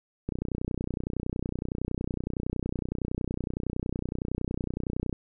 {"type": "click train", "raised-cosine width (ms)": 3, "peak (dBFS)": -17, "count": 150, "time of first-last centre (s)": [0.29, 5.128], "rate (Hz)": 30.8, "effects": []}